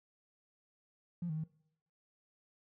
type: tone with pitch steps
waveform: triangle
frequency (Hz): 173.6 / 155.7 / 158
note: F3 / D#3 / D#3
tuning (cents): -10 / +2 / +27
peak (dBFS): -31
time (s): 1.22-1.439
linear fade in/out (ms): 5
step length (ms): 73
effects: noise-tail reverb RT60 0.7 s tail -25 dB re dry + tanh soft clip ceiling -33 dBFS